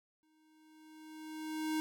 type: tone with exponential growth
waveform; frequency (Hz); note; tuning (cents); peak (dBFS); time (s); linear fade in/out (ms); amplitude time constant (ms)
square; 312.2; D#4; +6; -32; 0.23-1.8; 0; 340
effects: none

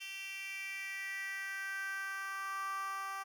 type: tone with high-pass filter sweep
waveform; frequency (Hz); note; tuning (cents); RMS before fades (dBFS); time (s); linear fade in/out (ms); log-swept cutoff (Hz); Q
10% pulse; 389.9; G4; -9; -41; 0-3.24; 20; 2900 to 970; 4.9
effects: none

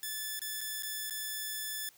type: tone with dropouts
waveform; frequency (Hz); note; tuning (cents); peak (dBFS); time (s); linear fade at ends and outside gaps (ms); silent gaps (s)
5% pulse; 1738; A6; -22; -25; 0.03-1.89; 1; 0.393-0.417 / 0.608-0.613 / 0.824-0.832 / 1.098-1.107
effects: white hiss -62 dBFS RMS until 1.97 s

